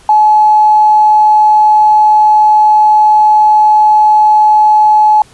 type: tone with tanh clipping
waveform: triangle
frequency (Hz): 853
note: G#5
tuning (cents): +46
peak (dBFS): -3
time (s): 0.09-5.22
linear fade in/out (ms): 2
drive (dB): 3
effects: pink hiss -42 dBFS RMS until 5.33 s + resampled to 24000 Hz